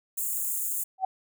white high-pass noise, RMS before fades -30 dBFS, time 0.17-0.84 s, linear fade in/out 10 ms, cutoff 6800 Hz, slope 96 dB/octave
sine tone with exponential growth, 760 Hz, F#5, 46 cents sharp, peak -19 dBFS, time 0.98-1.05 s, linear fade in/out 5 ms, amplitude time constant 15 ms
effects none

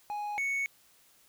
triangle tone pair in turn, 830.6 / 2217 Hz, G#5 / C#7, 0 / 0 cents, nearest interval octave + perfect fourth, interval 1700 cents, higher second, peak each -31 / -27 dBFS, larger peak second, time 0.1-0.38 / 0.38-0.66 s, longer neither, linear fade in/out 0 ms, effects white hiss -63 dBFS RMS until 1.28 s

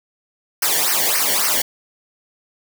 white noise with flanger, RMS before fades -18 dBFS, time 0.62-1.62 s, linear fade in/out 5 ms, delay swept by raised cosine 0.27 to 0.81 ms, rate 3.6 Hz, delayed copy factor -1, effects none

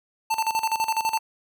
square tone with tremolo, 890 Hz, A5, 20 cents sharp, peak -21 dBFS, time 0.3-1.19 s, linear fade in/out 10 ms, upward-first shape square, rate 12 Hz, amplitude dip 75%, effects none

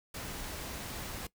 pink noise, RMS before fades -41 dBFS, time 0.14-1.27 s, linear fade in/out 5 ms, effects noise-tail reverb RT60 0.1 s tail -19 dB re dry

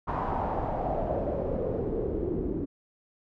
pink noise with low-pass filter sweep, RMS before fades -30 dBFS, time 0.07-2.66 s, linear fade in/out 20 ms, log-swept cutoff 1000 to 320 Hz, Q 4, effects none

